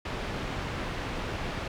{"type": "low-pass noise", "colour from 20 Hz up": "pink", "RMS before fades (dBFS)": -34, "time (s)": [0.05, 1.68], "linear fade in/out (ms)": 5, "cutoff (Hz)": 3100, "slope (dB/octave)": 12, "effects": []}